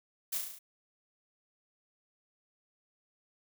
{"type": "noise with echo", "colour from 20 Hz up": "blue", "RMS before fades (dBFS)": -34, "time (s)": [0.32, 0.38], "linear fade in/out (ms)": 10, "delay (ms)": 35, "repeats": 6, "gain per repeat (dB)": -3, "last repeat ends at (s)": 0.59, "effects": []}